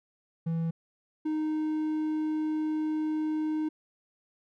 triangle tone pair in turn, 164.81 / 309.7 Hz, E3 / D#4, 0 / -8 cents, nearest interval major seventh, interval 1092 cents, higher second, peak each -25 dBFS, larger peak neither, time 0.46-0.71 / 1.25-3.69 s, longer second, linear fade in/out 10 ms, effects none

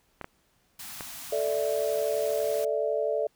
clicks, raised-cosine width 0.5 ms, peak -21 dBFS, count 3, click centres 0.213 / 0.244 / 1.008 s
white band-stop noise, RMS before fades -41 dBFS, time 0.79-2.65 s, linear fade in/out 5 ms, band 310 to 620 Hz, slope 96 dB/octave
sine chord, A suspended fourth, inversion none, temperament equal, 440 / 587.3 / 659.3 Hz, A4 / D5 / E5, 0 / 0 / 0 cents, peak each -29 / -28 / -31 dBFS, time 1.32-3.27 s, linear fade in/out 5 ms
effects pink hiss -68 dBFS RMS until 3.35 s

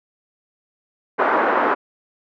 white band-pass noise, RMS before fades -18 dBFS, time 1.18-1.75 s, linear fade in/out 20 ms, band 290 to 1400 Hz, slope 24 dB/octave, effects none

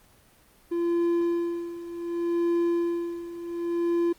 triangle tone with tremolo, 342.2 Hz, F4, 35 cents flat, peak -19 dBFS, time 0.71-4.13 s, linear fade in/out 10 ms, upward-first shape sine, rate 0.67 Hz, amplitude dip 80%, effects pink hiss -58 dBFS RMS until 4.18 s + Opus 24 kbps

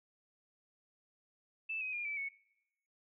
sine tone with pitch steps, 2637 / 2524 / 2415 / 2312 / 2212 Hz, E7 / D#7 / D7 / D7 / C#7, 0 / +24 / +48 / -28 / -4 cents, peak -36 dBFS, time 1.69-2.29 s, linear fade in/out 10 ms, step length 120 ms, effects noise-tail reverb RT60 0.9 s tail -23 dB re dry

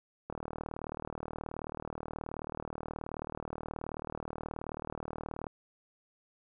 click train, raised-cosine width 1 ms, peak -24 dBFS, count 201, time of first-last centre 0.3-5.468 s, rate 38.7 Hz, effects none

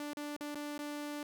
sawtooth tone with dropouts, 293.7 Hz, D4, in tune, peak -35 dBFS, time 0-1.23 s, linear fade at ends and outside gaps 2 ms, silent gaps 0.134-0.17 / 0.365-0.408 / 0.547-0.554 / 0.779-0.79 s, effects none

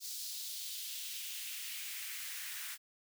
white noise with high-pass filter sweep, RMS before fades -43 dBFS, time 0-2.78 s, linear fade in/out 50 ms, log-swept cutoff 4700 to 1600 Hz, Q 1.9, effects none

